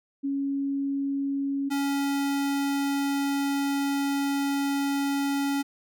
sine / square tone pair in turn, 277.2 / 279.6 Hz, C#4 / C#4, 0 / +15 cents, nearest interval unison, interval 15 cents, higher second, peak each -25 dBFS, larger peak neither, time 0.23-1.7 / 1.7-5.63 s, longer second, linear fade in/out 20 ms, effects none

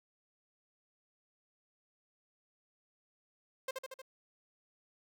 sawtooth tone with echo, 526 Hz, C5, 9 cents sharp, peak -31 dBFS, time 3.68-3.71 s, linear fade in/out 5 ms, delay 77 ms, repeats 4, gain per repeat -3 dB, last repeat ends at 4.018 s, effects none

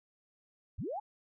sine linear sweep, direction up, 45.2 to 882 Hz, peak -35 dBFS, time 0.78-1 s, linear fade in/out 10 ms, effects none

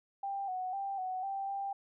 sine tone with pitch steps, 791 / 740 / 788 / 744 / 784 / 791 Hz, G5 / F#5 / G5 / F#5 / G5 / G5, +15 / 0 / +9 / +9 / 0 / +15 cents, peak -34 dBFS, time 0.23-1.73 s, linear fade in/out 5 ms, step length 250 ms, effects none

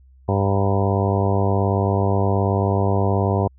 harmonic tone with a mistuned harmonic, 98.7 Hz, G2, 12 cents sharp, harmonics 1 / 2 / 3 / 4 / 5 / 6 / 7 / 8 / 9 / 10, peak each -19 / -25 / -29 / -25 / -27 / -29 / -27 / -31 / -30 / -32 dBFS, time 0.28-3.48 s, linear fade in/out 10 ms, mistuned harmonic 9, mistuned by +59 cents, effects added 65 Hz sine -47 dBFS peak until 3.58 s

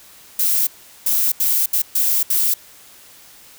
violet noise bursts at uneven times, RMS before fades -17 dBFS, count 6, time 0.39-0.67 / 1.06-1.32 / 1.4-1.66 / 1.73-1.82 / 1.95-2.23 / 2.3-2.54 s, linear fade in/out 5 ms, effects white hiss -45 dBFS RMS until 3.58 s

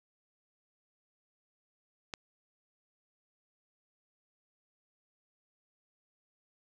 click, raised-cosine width 0.2 ms, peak -20 dBFS, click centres 2.138 s, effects none

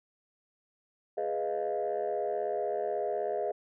sine chord, F half-diminished seventh, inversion first, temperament equal, 415.3 / 493.9 / 622.3 / 698.5 Hz, Ab4 / Cb5 / Eb5 / F5, 0 / 0 / 0 / 0 cents, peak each -33 / -36 / -33 / -34 dBFS, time 1.17-3.52 s, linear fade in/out 10 ms, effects tanh soft clip ceiling -23 dBFS

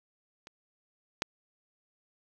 clicks, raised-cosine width 0.2 ms, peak -29 / -11 dBFS, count 2, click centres 0.471 / 1.221 s, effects none

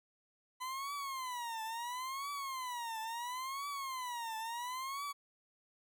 40% pulse tone with vibrato, 1006 Hz, B5, 32 cents sharp, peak -38 dBFS, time 0.6-5.13 s, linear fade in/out 20 ms, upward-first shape triangle, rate 0.73 Hz, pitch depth 240 cents each way, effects none

